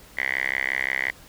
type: tone with band-pass filter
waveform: 5% pulse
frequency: 65.7 Hz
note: C2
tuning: 8 cents sharp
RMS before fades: -26 dBFS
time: 0.17-1.11 s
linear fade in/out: 10 ms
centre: 2000 Hz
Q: 8.7
effects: pink hiss -49 dBFS RMS until 1.28 s